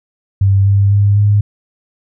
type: tone with pitch steps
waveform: sine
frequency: 98 / 99.66 / 101.34 / 103.05 Hz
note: G2 / G2 / G#2 / G#2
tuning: 0 / +29 / -42 / -13 cents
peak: -7 dBFS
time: 0.41-1.41 s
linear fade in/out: 5 ms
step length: 250 ms
effects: none